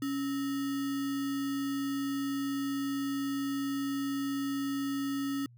sine tone with sample-and-hold, 277.2 Hz, C#4, in tune, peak -30 dBFS, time 0.02-5.46 s, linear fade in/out 2 ms, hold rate 1575 Hz, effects added 120 Hz sine -53 dBFS peak until 5.57 s

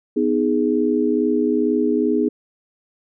sine chord, G# minor, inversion first, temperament just, 249.2 / 311.5 / 415.3 Hz, B3 / D#4 / G#4, +16 / +2 / 0 cents, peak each -20 dBFS, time 0.16-2.29 s, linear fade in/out 10 ms, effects none

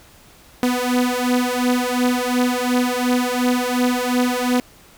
sawtooth beating tone pair, 246.9 / 249.7 Hz, B3 / B3, 0 / +19 cents, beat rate 2.8 Hz, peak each -16 dBFS, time 0.63-4.6 s, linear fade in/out 0 ms, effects pink hiss -48 dBFS RMS until 4.97 s

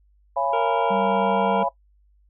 sine chord, C# dominant seventh, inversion none, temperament equal with one note detuned, 554.4 / 682.9 / 830.6 / 987.8 Hz, C#5 / E#5 / G#5 / B5, 0 / -39 / 0 / 0 cents, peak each -26 dBFS, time 0.36-1.69 s, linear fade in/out 10 ms
harmonic tone, 463.3 Hz, A#4, 11 cents flat, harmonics 1 / 2 / 3 / 5 / 6 / 7, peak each -24 / -30 / -34 / -38 / -40 / -41 dBFS, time 0.53-1.63 s, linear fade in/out 5 ms
sine tone, 195.3 Hz, G3, 6 cents flat, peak -26 dBFS, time 0.9-1.64 s, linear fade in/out 10 ms
effects noise-tail reverb RT60 0.1 s tail -17 dB re dry + added 50 Hz sine -56 dBFS peak until 2.29 s

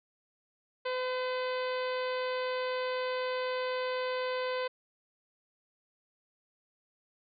harmonic tone, 508 Hz, B4, 49 cents sharp, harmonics 1 / 2 / 3 / 4 / 5 / 6 / 7 / 8 / 9, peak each -32 / -38 / -42 / -44 / -46 / -48 / -49 / -50 / -51 dBFS, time 0.85-4.68 s, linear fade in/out 10 ms, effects none

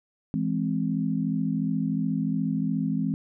sine chord, E augmented, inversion none, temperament equal, 164.81 / 207.7 / 261.6 Hz, E3 / G#3 / B#3, 0 / 0 / 0 cents, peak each -28 dBFS, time 0.34-3.14 s, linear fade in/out 0 ms, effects none

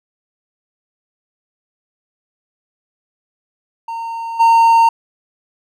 triangle tone with level steps, 917 Hz, A#5, 29 cents flat, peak -20 / -5 dBFS, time 3.88-4.89 s, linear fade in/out 5 ms, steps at 4.39 s, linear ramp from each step 20 ms, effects none

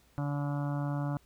harmonic tone, 143.8 Hz, D3, 36 cents flat, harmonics 1 / 2 / 4 / 5 / 6 / 7 / 8 / 9 / 10, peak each -31 / -37 / -43 / -45 / -47 / -48 / -49 / -50 / -51 dBFS, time 0.18-1.17 s, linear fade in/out 0 ms, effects added 60 Hz sine -66 dBFS peak until 1.25 s + pink hiss -66 dBFS RMS until 1.25 s

